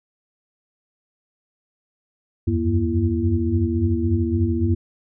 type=tone cluster; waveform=sine; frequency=82.6 / 92.8 / 96.4 / 237.7 / 336.1 Hz; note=E2 / F#2 / G2 / A#3 / E4; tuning=+4 / +6 / -28 / +34 / +34 cents; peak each=-24 dBFS; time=2.47-4.75 s; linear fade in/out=10 ms; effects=none